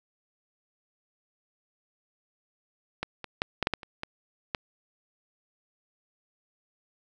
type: clicks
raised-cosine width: 0.3 ms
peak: -14 / -21 / -9 / -10 / -7 / -10 / -26 / -17 / -12 dBFS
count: 9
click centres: 3.03 / 3.243 / 3.419 / 3.627 / 3.671 / 3.737 / 3.832 / 4.034 / 4.548 s
effects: none